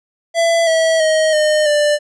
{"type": "tone with pitch steps", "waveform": "square", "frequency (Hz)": [669, 648.8, 629.3, 610.3, 591.9], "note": ["E5", "E5", "D#5", "D#5", "D5"], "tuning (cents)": [25, -28, 19, -34, 13], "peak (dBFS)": -12, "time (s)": [0.34, 1.99], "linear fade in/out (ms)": 50, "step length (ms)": 330, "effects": ["resampled to 22050 Hz"]}